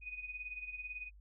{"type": "tone with tremolo", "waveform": "sine", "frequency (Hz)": 2489, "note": "D#7", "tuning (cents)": 0, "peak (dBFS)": -39, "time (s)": [0.01, 1.11], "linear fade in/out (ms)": 50, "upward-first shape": "sine", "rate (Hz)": 18, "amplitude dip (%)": 70, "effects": ["added 50 Hz sine -55 dBFS peak until 1.2 s"]}